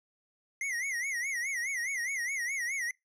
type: tone with vibrato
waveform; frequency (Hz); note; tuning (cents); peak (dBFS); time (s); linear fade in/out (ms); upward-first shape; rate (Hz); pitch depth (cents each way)
square; 2039; C7; -45; -32; 0.61-2.91; 2; sine; 4.8; 160
effects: noise-tail reverb RT60 0.2 s tail -26 dB re dry + low-pass 11000 Hz 12 dB/octave